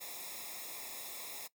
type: noise with comb filter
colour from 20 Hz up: white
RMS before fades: -45 dBFS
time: 0-1.48 s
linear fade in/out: 20 ms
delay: 0.66 ms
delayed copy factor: -0.85
effects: noise-tail reverb RT60 0.1 s tail -18 dB re dry